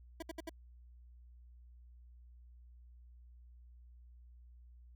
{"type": "tone bursts", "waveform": "25% pulse", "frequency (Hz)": 326.8, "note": "E4", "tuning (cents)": -15, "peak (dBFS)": -37, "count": 4, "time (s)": [0.2, 0.495], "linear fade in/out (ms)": 5, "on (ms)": 25, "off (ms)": 65, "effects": ["added 60 Hz sine -55 dBFS peak until 4.95 s"]}